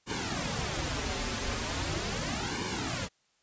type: noise with flanger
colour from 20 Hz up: pink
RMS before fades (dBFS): -33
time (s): 0.06-3.09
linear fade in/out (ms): 50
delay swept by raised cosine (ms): 1.5 to 6.4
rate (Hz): 0.39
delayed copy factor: -0.95
effects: white hiss -71 dBFS RMS until 3.42 s + resampled to 16000 Hz